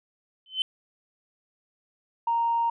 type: tone with exponential growth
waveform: sine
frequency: 3059 Hz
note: G7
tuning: 43 cents flat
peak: -18 dBFS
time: 0.46-0.62 s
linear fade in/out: 1 ms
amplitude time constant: 34 ms
type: tone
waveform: sine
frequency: 930 Hz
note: A#5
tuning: 4 cents flat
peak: -21 dBFS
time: 2.27-2.7 s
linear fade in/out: 5 ms
effects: tanh soft clip ceiling -16 dBFS